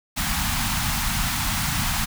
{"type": "band-stop noise", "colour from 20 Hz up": "pink", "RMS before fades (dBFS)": -24, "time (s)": [0.16, 2.06], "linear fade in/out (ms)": 20, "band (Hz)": [260, 740], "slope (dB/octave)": 48, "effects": []}